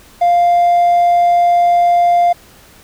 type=tone; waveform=triangle; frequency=698.5 Hz; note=F5; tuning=in tune; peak=-5 dBFS; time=0.21-2.33 s; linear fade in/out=10 ms; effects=tanh soft clip ceiling -3 dBFS + pink hiss -43 dBFS RMS until 2.83 s